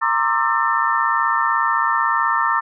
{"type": "tone cluster", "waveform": "sine", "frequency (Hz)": [928, 1071, 1187, 1325, 1791], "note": ["A#5", "C6", "D6", "E6", "A6"], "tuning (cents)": [-8, 40, 18, 9, 30], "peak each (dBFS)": -22, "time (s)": [0.01, 2.61], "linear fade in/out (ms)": 20, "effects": []}